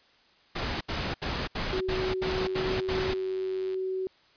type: noise bursts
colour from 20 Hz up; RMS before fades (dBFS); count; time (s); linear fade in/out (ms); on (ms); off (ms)
pink; -31; 8; 0.55-3.141; 10; 260; 73
type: tone with pitch glide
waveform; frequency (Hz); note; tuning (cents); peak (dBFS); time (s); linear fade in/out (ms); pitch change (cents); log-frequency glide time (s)
sine; 373.9 to 376.3; F#4 to F#4; +18 to +29; -28; 1.73-4.07; 0; +11; 1.98-3.17
type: click train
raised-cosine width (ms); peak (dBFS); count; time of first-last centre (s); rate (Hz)
0.2; -31; 133; 2.37-3.744; 96.1
effects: white hiss -61 dBFS RMS until 4.36 s + resampled to 11025 Hz